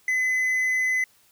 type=tone; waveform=triangle; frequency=2023 Hz; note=B6; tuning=41 cents sharp; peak=-19 dBFS; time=0.08-1.04 s; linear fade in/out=2 ms; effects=white hiss -60 dBFS RMS until 1.31 s